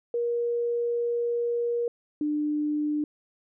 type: tone pair in turn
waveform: sine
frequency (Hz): 474.2 / 298.7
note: A#4 / D4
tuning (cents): +30 / +29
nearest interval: minor sixth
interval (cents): 801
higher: first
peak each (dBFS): -24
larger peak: neither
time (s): 0.14-1.88 / 2.21-3.04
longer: first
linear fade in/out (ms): 2
effects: none